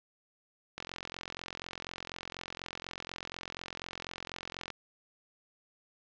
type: click train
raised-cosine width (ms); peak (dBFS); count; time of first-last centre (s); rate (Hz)
0.2; -21; 174; 0.78-4.703; 44.1
effects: low-pass 5000 Hz 12 dB/octave